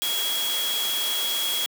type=tone in noise; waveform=sine; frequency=3322 Hz; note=G#7; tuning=in tune; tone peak=-25 dBFS; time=0.02-1.66 s; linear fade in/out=0 ms; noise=white; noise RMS=-29 dBFS; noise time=0.02-1.66 s; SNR=+1 dB; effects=high-pass 300 Hz 12 dB/octave